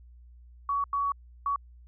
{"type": "tone bursts at uneven times", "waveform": "sine", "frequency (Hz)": 1126, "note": "C#6", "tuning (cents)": 27, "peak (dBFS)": -25, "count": 3, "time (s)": [[0.69, 0.84], [0.93, 1.12], [1.46, 1.56]], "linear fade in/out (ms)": 2, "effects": ["added 60 Hz sine -49 dBFS peak until 1.87 s"]}